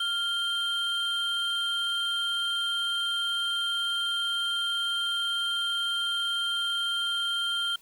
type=tone pair together; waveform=triangle; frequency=1396.9 / 3159 Hz; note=F6 / G7; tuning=0 / +13 cents; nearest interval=octave + major second; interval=1413 cents; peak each=-30 / -26 dBFS; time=0-7.76 s; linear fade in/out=5 ms; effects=white hiss -58 dBFS RMS until 7.81 s